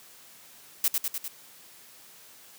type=noise with echo; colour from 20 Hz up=blue; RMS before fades=-23 dBFS; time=0.84-0.88 s; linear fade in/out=2 ms; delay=100 ms; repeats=4; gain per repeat=-3 dB; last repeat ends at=1.28 s; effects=white hiss -52 dBFS RMS until 2.58 s + high-pass 100 Hz 12 dB/octave

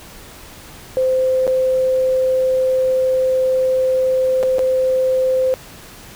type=tone with dropouts; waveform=sine; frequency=518 Hz; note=C5; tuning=17 cents flat; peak=-13 dBFS; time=0.97-5.54 s; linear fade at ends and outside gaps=0 ms; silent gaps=1.468-1.477 / 4.429-4.434 / 4.584-4.592 s; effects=pink hiss -39 dBFS RMS until 6.15 s

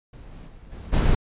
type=noise with level steps; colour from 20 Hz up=brown; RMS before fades=-42 / -40 / -45 / -37 / -18 dBFS; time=0.13-1.15 s; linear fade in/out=5 ms; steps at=0.31 / 0.47 / 0.71 / 0.92 s; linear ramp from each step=20 ms; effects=resampled to 8000 Hz

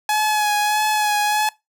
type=tone with vibrato; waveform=sawtooth; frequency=844 Hz; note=G#5; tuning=28 cents sharp; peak=-13 dBFS; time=0.09-1.49 s; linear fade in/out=2 ms; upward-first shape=sine; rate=1.6 Hz; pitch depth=25 cents each way; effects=noise-tail reverb RT60 0.2 s tail -22 dB re dry

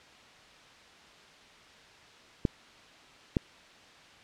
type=clicks; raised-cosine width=3 ms; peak=-12 / -12 dBFS; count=2; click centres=2.452 / 3.368 s; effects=white hiss -54 dBFS RMS until 4.23 s + low-pass 4000 Hz 12 dB/octave

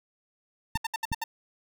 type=tone bursts; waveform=sawtooth; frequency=901 Hz; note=A5; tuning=41 cents sharp; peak=-24 dBFS; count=6; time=0.75-1.24 s; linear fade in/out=5 ms; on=25 ms; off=68 ms
type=clicks; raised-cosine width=5 ms; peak=-20 dBFS; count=2; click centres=0.756 / 1.118 s
effects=none

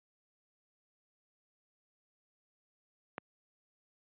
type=click; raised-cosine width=0.5 ms; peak=-22 dBFS; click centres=3.181 s; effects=high-pass 150 Hz 12 dB/octave + resampled to 8000 Hz

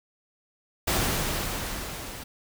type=noise with level ramp; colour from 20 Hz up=pink; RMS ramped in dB=-24 to -39 dBFS; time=0.87-2.24 s; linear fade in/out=10 ms; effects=none

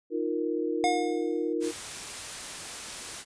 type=chord; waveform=sine; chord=Eb suspended second; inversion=none; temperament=equal; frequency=311.1 / 349.2 / 466.2 Hz; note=Eb4 / F4 / Bb4; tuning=0 / 0 / 0 cents; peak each=-31 dBFS; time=0.1-1.73 s; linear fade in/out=50 ms
type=tone with exponential decay; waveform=square; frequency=719 Hz; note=F#5; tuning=50 cents flat; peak=-22 dBFS; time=0.84-1.53 s; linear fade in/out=0 ms; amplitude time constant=150 ms
type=noise; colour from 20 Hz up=white; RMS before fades=-38 dBFS; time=1.6-3.25 s; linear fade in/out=50 ms
effects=resampled to 22050 Hz

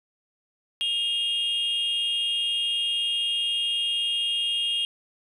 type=tone pair together; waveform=sine; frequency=2831 / 3243 Hz; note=F7 / G#7; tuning=+23 / -42 cents; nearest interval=major second; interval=235 cents; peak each=-24 / -24 dBFS; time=0.81-4.85 s; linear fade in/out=0 ms; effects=tanh soft clip ceiling -20 dBFS + 10-bit

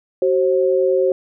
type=tone pair together; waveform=sine; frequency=377.4 / 533.2 Hz; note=F#4 / C5; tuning=+34 / +33 cents; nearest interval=tritone; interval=599 cents; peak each=-16 dBFS; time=0.22-1.12 s; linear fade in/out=2 ms; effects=none

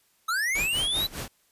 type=linear sweep; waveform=square; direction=up; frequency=1257 to 4021 Hz; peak=-25 dBFS; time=0.28-1.07 s; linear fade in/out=10 ms
type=noise with tremolo; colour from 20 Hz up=pink; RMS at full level=-33 dBFS; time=0.55-1.28 s; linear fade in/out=2 ms; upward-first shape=sine; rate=5 Hz; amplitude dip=85%
effects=white hiss -66 dBFS RMS until 1.51 s + resampled to 32000 Hz

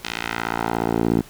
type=tone with band-pass filter sweep; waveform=10% pulse; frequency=57 Hz; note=A#1; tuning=38 cents flat; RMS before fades=-23 dBFS; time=0.03-1.22 s; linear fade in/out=20 ms; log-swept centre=3500 to 270 Hz; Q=1.1; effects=pink hiss -45 dBFS RMS until 1.29 s

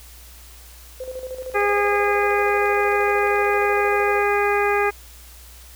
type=tone with tremolo; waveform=sine; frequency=514 Hz; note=C5; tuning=31 cents flat; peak=-27 dBFS; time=1-4.23 s; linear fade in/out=5 ms; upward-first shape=square; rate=13 Hz; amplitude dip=60%
type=click train; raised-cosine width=0.2 ms; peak=-28 dBFS; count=26; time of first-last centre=1.43-3.623 s; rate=11.4 Hz
type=harmonic tone; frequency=408.6 Hz; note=G#4; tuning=28 cents flat; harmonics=1 / 2 / 3 / 4 / 5 / 6; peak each=-20 / -23 / -25 / -26 / -27 / -28 dBFS; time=1.54-4.91 s; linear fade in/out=20 ms
effects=added 60 Hz sine -43 dBFS peak until 5.75 s + white hiss -46 dBFS RMS until 5.75 s

